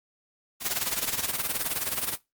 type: noise with tremolo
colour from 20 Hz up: white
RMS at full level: -26 dBFS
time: 0.6-2.18 s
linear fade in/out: 50 ms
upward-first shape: sine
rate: 19 Hz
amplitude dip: 75%
effects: noise-tail reverb RT60 0.2 s tail -20 dB re dry + Opus 48 kbps